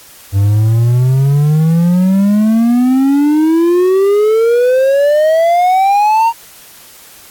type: exponential sweep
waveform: triangle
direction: up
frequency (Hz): 96.9 to 934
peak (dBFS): -5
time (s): 0.32-6.33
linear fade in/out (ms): 50
effects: white hiss -38 dBFS RMS until 7.3 s + AAC 64 kbps